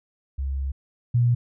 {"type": "tone pair in turn", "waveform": "sine", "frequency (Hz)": [67.8, 120.53], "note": ["C#2", "B2"], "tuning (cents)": [-38, -42], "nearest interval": "minor seventh", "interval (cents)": 996, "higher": "second", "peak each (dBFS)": [-24, -16], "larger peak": "second", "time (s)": [[0.38, 0.72], [1.14, 1.35]], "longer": "first", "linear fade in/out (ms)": 10, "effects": []}